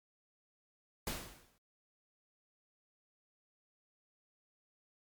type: noise with exponential decay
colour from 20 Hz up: pink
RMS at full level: -36 dBFS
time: 1.07-1.58 s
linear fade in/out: 1 ms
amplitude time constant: 110 ms
effects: MP3 96 kbps